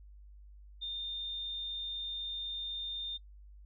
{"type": "tone", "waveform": "sine", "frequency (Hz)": 3624, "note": "A#7", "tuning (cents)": -50, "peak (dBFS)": -36, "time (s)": [0.81, 3.18], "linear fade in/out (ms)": 20, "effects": ["noise-tail reverb RT60 0.1 s tail -22 dB re dry", "added 50 Hz sine -51 dBFS peak until 3.65 s"]}